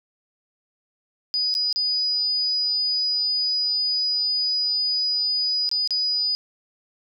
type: tone with dropouts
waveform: sine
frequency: 4949 Hz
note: D#8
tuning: 10 cents flat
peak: -20 dBFS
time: 1.34-6.35 s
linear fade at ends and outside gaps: 0 ms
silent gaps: 1.541-1.551 / 1.727-1.76 / 5.691-5.714 / 5.875-5.907 s
effects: none